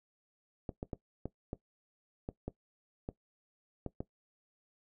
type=clicks; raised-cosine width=2 ms; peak=-24 dBFS; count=10; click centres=0.692 / 0.829 / 0.932 / 1.256 / 1.531 / 2.289 / 2.48 / 3.089 / 3.863 / 4.005 s; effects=noise-tail reverb RT60 0.1 s tail -17 dB re dry